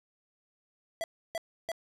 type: tone bursts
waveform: square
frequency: 663 Hz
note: E5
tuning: 10 cents sharp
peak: -32 dBFS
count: 3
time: 1.01-1.717 s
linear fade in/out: 0 ms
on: 29 ms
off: 310 ms
effects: low-pass 12000 Hz 12 dB/octave